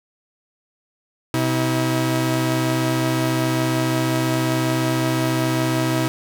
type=tone pair together; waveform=sawtooth; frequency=127.5 / 321.5 Hz; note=C3 / E4; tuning=-44 / -43 cents; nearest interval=octave + major third; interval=1601 cents; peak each=-17 / -17 dBFS; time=1.34-6.08 s; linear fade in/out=0 ms; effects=none